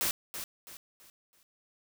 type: noise with echo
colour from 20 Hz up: white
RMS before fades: -30 dBFS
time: 0.01-0.11 s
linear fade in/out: 0 ms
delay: 330 ms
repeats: 4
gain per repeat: -9 dB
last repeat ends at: 1.43 s
effects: none